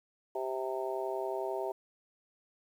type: harmonic tone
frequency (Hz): 130.81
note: C3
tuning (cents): 0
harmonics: 3 / 4 / 5 / 6 / 7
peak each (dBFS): -36 / -42 / -37 / -44 / -41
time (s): 0.35-1.72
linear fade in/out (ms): 5
effects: 10-bit